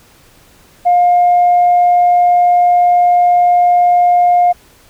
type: tone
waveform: sine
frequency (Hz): 709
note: F5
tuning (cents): +26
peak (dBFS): -5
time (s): 0.85-4.53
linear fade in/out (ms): 20
effects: tanh soft clip ceiling -3 dBFS + pink hiss -46 dBFS RMS until 4.89 s